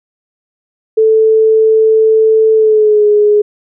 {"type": "tone with pitch glide", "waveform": "sine", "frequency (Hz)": [440, 417.7], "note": ["A4", "G#4"], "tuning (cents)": [0, 10], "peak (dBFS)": -5, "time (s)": [0.97, 3.42], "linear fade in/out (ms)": 10, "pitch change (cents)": -90, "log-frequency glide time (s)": [2.54, 3.06], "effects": []}